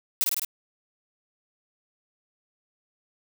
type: noise with echo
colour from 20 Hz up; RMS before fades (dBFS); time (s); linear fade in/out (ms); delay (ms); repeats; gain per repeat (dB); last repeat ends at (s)
blue; -22; 0.21-0.24; 0; 52; 4; -2; 0.448
effects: none